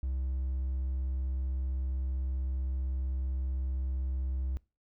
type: tone with hard clipping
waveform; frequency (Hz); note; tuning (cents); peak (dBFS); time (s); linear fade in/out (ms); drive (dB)
triangle; 65.4; C2; 0; -31; 0.03-4.57; 0; 5
effects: noise-tail reverb RT60 0.3 s tail -23 dB re dry